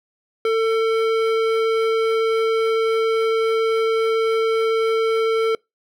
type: tone with hard clipping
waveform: sine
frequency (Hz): 448.2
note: A4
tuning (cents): +32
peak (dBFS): -18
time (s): 0.45-5.55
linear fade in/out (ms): 2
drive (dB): 14
effects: noise-tail reverb RT60 0.2 s tail -26 dB re dry